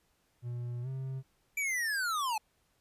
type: tone with pitch glide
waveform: triangle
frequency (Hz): 120.9 to 132.61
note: B2 to C3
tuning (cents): -36 to +24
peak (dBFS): -33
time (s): 0.42-1.23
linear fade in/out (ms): 50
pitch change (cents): +160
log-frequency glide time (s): 0.82-0.88
type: linear sweep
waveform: square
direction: down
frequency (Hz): 2349 to 830.6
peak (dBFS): -31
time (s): 1.57-2.38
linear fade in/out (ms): 5
effects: pink hiss -73 dBFS RMS until 2.8 s + resampled to 32000 Hz